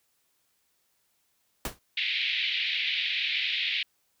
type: noise with exponential decay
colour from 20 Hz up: pink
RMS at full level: -27 dBFS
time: 1.65-1.79 s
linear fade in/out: 2 ms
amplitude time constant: 29 ms
type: band-pass noise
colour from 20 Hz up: pink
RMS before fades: -29 dBFS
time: 1.97-3.83 s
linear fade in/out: 5 ms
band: 2100 to 3900 Hz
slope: 48 dB/octave
effects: white hiss -72 dBFS RMS until 4.2 s